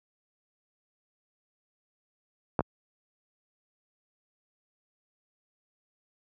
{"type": "clicks", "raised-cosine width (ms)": 1, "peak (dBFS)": [-10, -13], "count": 2, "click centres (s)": [2.592, 2.607], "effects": ["high-pass 80 Hz 12 dB/octave"]}